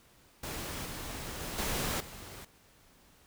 pink noise with level steps, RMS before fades -39 / -41 / -39 / -33 / -47 dBFS, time 0.43-2.45 s, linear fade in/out 5 ms, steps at 0.85 / 1.4 / 1.58 / 2 s, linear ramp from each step 5 ms, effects pink hiss -62 dBFS RMS until 3.26 s

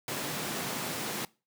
pink high-pass noise, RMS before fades -35 dBFS, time 0.08-1.25 s, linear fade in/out 2 ms, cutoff 140 Hz, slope 24 dB/octave, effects noise-tail reverb RT60 0.3 s tail -22 dB re dry

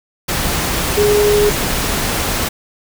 sine tone in noise, 415.3 Hz, G#4, in tune, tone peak -10 dBFS, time 0.97-1.5 s, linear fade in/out 10 ms, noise pink, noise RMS -18 dBFS, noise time 0.28-2.49 s, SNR +5 dB, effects none

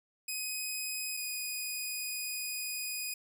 10% pulse tone pair in turn, 2513 / 2481 Hz, D#7 / D#7, +17 / -6 cents, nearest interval unison, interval 23 cents, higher first, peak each -26 dBFS, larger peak neither, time 0.28-1.17 / 1.17-3.14 s, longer second, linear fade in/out 5 ms, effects none

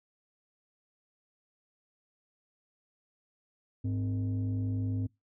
sine tone pair together, 103.2 / 258.8 Hz, G#2 / C4, -10 / -19 cents, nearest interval octave + major third, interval 1591 cents, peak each -28 / -33 dBFS, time 3.84-5.07 s, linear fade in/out 10 ms, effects noise-tail reverb RT60 0.2 s tail -24 dB re dry + tanh soft clip ceiling -26 dBFS

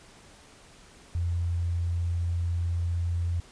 sine tone, 86 Hz, F2, 26 cents flat, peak -25 dBFS, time 1.15-3.4 s, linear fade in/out 0 ms, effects pink hiss -53 dBFS RMS until 3.51 s + resampled to 22050 Hz

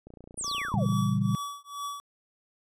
click train, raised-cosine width 2 ms, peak -33 dBFS, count 26, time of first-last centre 0.07-0.923 s, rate 29.3 Hz
sine exponential sweep, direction down, 10220 to 441 Hz, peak -31 dBFS, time 0.37-0.86 s, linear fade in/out 20 ms
square tone with tremolo, 1143 Hz, D6, 47 cents flat, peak -32 dBFS, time 0.44-2 s, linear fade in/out 0 ms, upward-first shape triangle, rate 2.3 Hz, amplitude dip 100%
sine chord, A# diminished seventh, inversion none, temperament equal with one note detuned, 116.54 / 139.88 / 164.81 / 196 Hz, A#2 / C#3 / E3 / G3, 0 / +16 / 0 / 0 cents, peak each -28 / -30 / -32 / -27 dBFS, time 0.74-1.35 s, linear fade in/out 0 ms
effects resampled to 32000 Hz

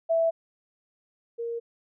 sine tone pair in turn, 659.3 / 466.2 Hz, E5 / A#4, 0 / 0 cents, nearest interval tritone, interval 600 cents, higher first, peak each -20 / -29 dBFS, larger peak first, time 0.09-0.31 / 1.38-1.6 s, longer neither, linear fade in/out 20 ms, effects none

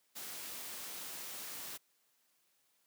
white noise, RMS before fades -45 dBFS, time 0.15-1.78 s, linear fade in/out 20 ms, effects white hiss -75 dBFS RMS until 2.86 s + high-pass 150 Hz 12 dB/octave

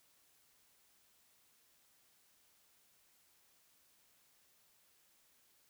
silence, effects white hiss -71 dBFS RMS until 5.69 s

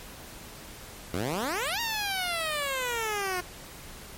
10% pulse exponential two-way sweep, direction up then down, 79.4 to 946 to 354.3 Hz, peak -20 dBFS, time 1.13-3.41 s, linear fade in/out 10 ms, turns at 1.8 s, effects pink hiss -45 dBFS RMS until 4.17 s + MP3 64 kbps

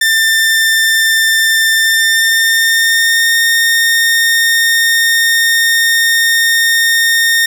sawtooth tone with pitch glide, 1791 to 1835 Hz, A6 to A#6, +30 to -28 cents, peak -5 dBFS, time 0.01-7.46 s, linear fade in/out 5 ms, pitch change +42 cents, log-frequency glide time 1.75-3.35 s, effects none

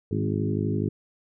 harmonic tone with a mistuned harmonic, 52 Hz, G#1, 3 cents sharp, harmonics 2 / 3 / 4 / 5 / 6 / 7 / 8, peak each -28 / -30 / -31 / -32 / -33 / -33 / -34 dBFS, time 0.11-0.89 s, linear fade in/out 5 ms, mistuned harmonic 4, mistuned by -35 cents, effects none

